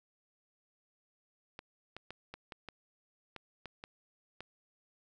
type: clicks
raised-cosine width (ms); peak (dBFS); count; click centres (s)
0.3; -28; 10; 1.591 / 1.966 / 2.106 / 2.34 / 2.522 / 2.687 / 3.363 / 3.657 / 3.839 / 4.406
effects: none